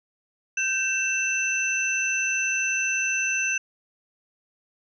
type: tone cluster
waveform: sine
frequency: 1555 / 2676 / 6080 Hz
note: G6 / E7 / F#8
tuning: -14 / +25 / +46 cents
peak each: -29 / -24 / -30 dBFS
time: 0.57-3.58 s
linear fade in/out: 5 ms
effects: none